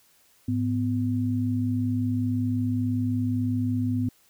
sine tone pair together, 105.5 / 250.9 Hz, G#2 / B3, +28 / +28 cents, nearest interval octave + minor third, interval 1500 cents, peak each -26 / -25 dBFS, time 0.48-4.09 s, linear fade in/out 5 ms, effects white hiss -61 dBFS RMS until 4.29 s

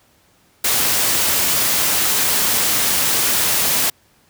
white noise, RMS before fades -17 dBFS, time 0.64-3.9 s, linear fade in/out 5 ms, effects pink hiss -56 dBFS RMS until 4.29 s + high-pass 60 Hz 12 dB/octave

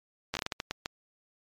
slowing click train, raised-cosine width 0.2 ms, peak -14 dBFS, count 10, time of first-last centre 0.34-0.859 s, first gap 12 ms, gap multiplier 1.37, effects MP3 96 kbps

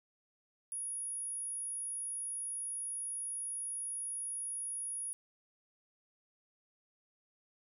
sine tone, 10380 Hz, E9, 28 cents flat, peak -37 dBFS, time 0.72-5.13 s, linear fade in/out 0 ms, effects none

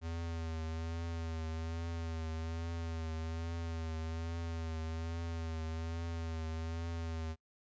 square tone with vibrato, 82 Hz, E2, 9 cents flat, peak -38 dBFS, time 0.01-7.36 s, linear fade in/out 50 ms, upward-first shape triangle, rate 1.2 Hz, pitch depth 44 cents each way, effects noise-tail reverb RT60 0.1 s tail -24 dB re dry + resampled to 16000 Hz

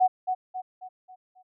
sine tone with echo, 742 Hz, F#5, 5 cents sharp, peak -16 dBFS, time 0-0.08 s, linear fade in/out 20 ms, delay 270 ms, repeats 5, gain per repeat -7 dB, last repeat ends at 1.43 s, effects none

